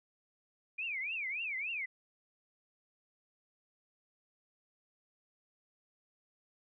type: tone with vibrato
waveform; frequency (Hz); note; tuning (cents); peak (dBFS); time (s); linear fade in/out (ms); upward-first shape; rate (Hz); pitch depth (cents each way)
sine; 2372; D7; +17; -35; 0.78-1.86; 10; triangle; 3.5; 300
effects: none